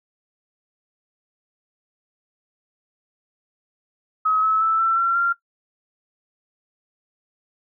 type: tone with pitch steps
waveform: sine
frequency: 1276 / 1296.8 / 1317.9 / 1339.4 / 1361.3 / 1383.5 Hz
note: D#6 / E6 / E6 / E6 / F6 / F6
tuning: +43 / -29 / -1 / +27 / -45 / -17 cents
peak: -16 dBFS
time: 4.25-5.33 s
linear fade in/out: 10 ms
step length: 180 ms
effects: noise-tail reverb RT60 0.1 s tail -18 dB re dry